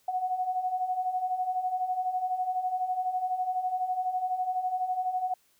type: beating tone pair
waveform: sine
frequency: 729 / 741 Hz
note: F#5 / F#5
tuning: -26 / +2 cents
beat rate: 12 Hz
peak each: -34 / -28 dBFS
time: 0.08-5.34 s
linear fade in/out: 5 ms
effects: white hiss -67 dBFS RMS until 5.59 s